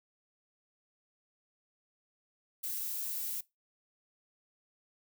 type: noise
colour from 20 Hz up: violet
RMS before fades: -37 dBFS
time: 2.63-3.41 s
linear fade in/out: 10 ms
effects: noise-tail reverb RT60 0.2 s tail -21 dB re dry